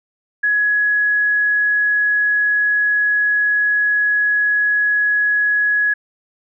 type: tone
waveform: sine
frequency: 1679 Hz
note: G#6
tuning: 18 cents sharp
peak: -13 dBFS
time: 0.43-5.94 s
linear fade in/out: 10 ms
effects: none